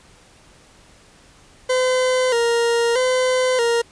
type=tone with vibrato; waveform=40% pulse; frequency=488.8 Hz; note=B4; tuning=18 cents flat; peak=-15 dBFS; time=1.69-3.82 s; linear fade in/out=10 ms; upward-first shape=square; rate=0.79 Hz; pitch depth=75 cents each way; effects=pink hiss -50 dBFS RMS until 3.91 s + resampled to 22050 Hz